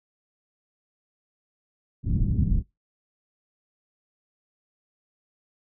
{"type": "low-pass noise", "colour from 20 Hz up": "pink", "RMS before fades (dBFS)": -23, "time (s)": [2.03, 2.63], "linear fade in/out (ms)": 50, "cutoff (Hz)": 210, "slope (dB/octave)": 24, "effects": ["noise-tail reverb RT60 0.2 s tail -21 dB re dry"]}